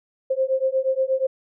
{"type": "beating tone pair", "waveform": "sine", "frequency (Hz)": [523.3, 531.7], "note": ["C5", "C5"], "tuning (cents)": [0, 28], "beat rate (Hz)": 8.4, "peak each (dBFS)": -22, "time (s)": [0.3, 1.27], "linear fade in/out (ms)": 10, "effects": []}